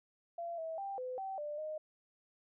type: tone with pitch steps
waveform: sine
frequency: 682 / 648 / 788 / 507 / 771 / 593 / 618 Hz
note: F5 / E5 / G5 / B4 / G5 / D5 / D#5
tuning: -41 / -30 / +9 / +45 / -29 / +17 / -12 cents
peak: -38 dBFS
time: 0.38-1.78 s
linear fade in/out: 5 ms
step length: 200 ms
effects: none